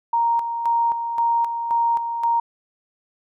sine tone with tremolo, 932.3 Hz, A#5, in tune, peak -16 dBFS, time 0.13-2.4 s, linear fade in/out 5 ms, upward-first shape square, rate 1.9 Hz, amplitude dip 55%, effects none

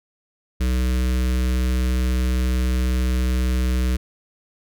square tone with notch filter, 62.7 Hz, B1, 27 cents sharp, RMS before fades -20 dBFS, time 0.6-3.97 s, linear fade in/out 10 ms, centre 800 Hz, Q 0.92, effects none

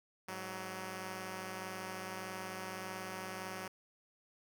5% pulse tone pair together, 104.48 / 187.3 Hz, G#2 / F#3, +11 / +21 cents, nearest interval minor seventh, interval 1010 cents, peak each -37 / -31 dBFS, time 0.28-3.68 s, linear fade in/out 5 ms, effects none

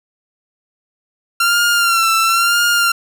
sawtooth tone with vibrato, 1373 Hz, F6, 30 cents flat, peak -8 dBFS, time 1.4-2.92 s, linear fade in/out 5 ms, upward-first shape sine, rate 0.99 Hz, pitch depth 52 cents each way, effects none

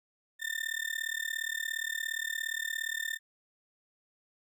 35% pulse tone with amplitude modulation, 1800 Hz, A6, 39 cents sharp, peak -27 dBFS, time 0.39-3.19 s, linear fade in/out 50 ms, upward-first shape sine, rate 37.2 Hz, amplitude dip 95%, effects none

